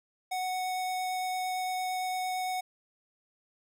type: tone with vibrato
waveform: square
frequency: 740 Hz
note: F#5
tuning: in tune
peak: -31 dBFS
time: 0.31-2.61 s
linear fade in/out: 10 ms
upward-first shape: triangle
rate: 8.8 Hz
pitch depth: 8 cents each way
effects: none